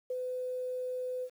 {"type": "tone with ADSR envelope", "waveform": "sine", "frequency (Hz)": 505, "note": "B4", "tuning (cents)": 39, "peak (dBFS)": -31, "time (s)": [0.1, 1.3], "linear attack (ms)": 5, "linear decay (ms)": 43, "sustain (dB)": -2, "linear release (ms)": 67, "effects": ["10-bit"]}